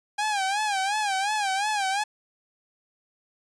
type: tone with vibrato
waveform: sawtooth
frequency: 809 Hz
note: G#5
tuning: 46 cents flat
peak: -20 dBFS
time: 0.18-2.04 s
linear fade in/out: 10 ms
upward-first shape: sine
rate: 2.8 Hz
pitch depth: 110 cents each way
effects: resampled to 22050 Hz